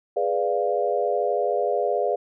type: chord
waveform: sine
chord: G# diminished seventh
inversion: none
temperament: equal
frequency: 415.3 / 493.9 / 587.3 / 698.5 Hz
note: G#4 / B4 / D5 / F5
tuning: 0 / 0 / 0 / 0 cents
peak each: -26 dBFS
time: 0.16-2.16 s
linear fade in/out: 10 ms
effects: none